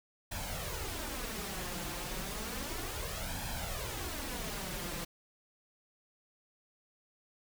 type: noise with flanger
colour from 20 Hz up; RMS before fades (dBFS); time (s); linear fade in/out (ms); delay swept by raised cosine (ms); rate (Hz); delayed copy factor
pink; -39; 0.31-5.05; 10; 1.2 to 5.8; 0.32; +0.65
effects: none